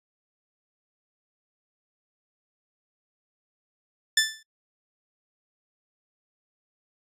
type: tone with exponential decay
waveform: 15% pulse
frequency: 1760 Hz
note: A6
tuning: in tune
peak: -9 dBFS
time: 4.17-4.43 s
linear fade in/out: 5 ms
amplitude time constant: 55 ms
effects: noise-tail reverb RT60 0.1 s tail -23 dB re dry + resampled to 32000 Hz